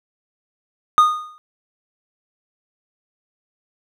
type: tone with exponential decay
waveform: triangle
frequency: 1231 Hz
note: D#6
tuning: 19 cents flat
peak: -4 dBFS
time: 0.98-1.38 s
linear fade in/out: 0 ms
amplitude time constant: 86 ms
effects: none